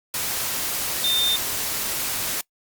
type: tone in noise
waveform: sine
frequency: 3611 Hz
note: A7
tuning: 44 cents sharp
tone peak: -19 dBFS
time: 1.04-1.36 s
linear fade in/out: 2 ms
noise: white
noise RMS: -26 dBFS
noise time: 0.14-2.41 s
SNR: +4 dB
effects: noise-tail reverb RT60 0.1 s tail -23 dB re dry + Opus 48 kbps